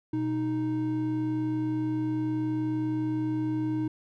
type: tone pair together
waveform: triangle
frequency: 123.46 / 311.1 Hz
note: B2 / D#4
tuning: 0 / 0 cents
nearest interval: octave + major third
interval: 1600 cents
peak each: -31 / -25 dBFS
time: 0.13-3.88 s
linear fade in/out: 5 ms
effects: none